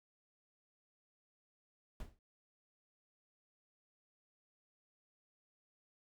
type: noise with exponential decay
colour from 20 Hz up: brown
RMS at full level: -40 dBFS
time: 2-2.19 s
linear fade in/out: 2 ms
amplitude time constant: 40 ms
effects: none